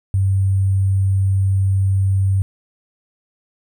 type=tone with sample-and-hold; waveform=sine; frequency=96.5 Hz; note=G2; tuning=27 cents flat; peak=-13 dBFS; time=0.14-2.42 s; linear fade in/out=0 ms; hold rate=8820 Hz; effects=none